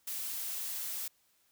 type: noise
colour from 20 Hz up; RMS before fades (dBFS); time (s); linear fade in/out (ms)
blue; -38; 0.07-1.08; 5
effects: white hiss -71 dBFS RMS until 1.51 s